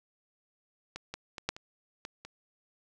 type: clicks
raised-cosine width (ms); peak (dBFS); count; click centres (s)
0.2; -22 / -21 / -22 / -12 / -27 / -22 / -27; 7; 0.96 / 1.14 / 1.382 / 1.49 / 1.565 / 2.051 / 2.25
effects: none